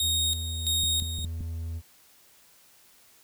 sawtooth tone with tremolo, 3729 Hz, A#7, in tune, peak -21 dBFS, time 0-1.25 s, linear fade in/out 2 ms, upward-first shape square, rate 1.5 Hz, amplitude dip 70%
triangle tone, 82.3 Hz, E2, 2 cents flat, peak -29 dBFS, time 0-1.82 s, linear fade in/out 50 ms
clicks, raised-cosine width 5 ms, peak -25 dBFS, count 5, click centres 0.836 / 1.023 / 1.188 / 1.245 / 1.408 s
effects white hiss -58 dBFS RMS until 3.23 s

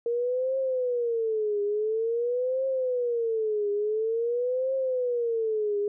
sine tone with vibrato, 466.2 Hz, A#4, in tune, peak -24 dBFS, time 0.06-5.88 s, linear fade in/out 2 ms, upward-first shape triangle, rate 0.48 Hz, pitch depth 240 cents each way, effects none

